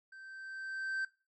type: tone with level ramp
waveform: triangle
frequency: 1556 Hz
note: G6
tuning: 13 cents flat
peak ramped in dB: -48 to -30 dBFS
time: 0.12-1.05 s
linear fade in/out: 5 ms
effects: noise-tail reverb RT60 0.3 s tail -19 dB re dry + MP3 32 kbps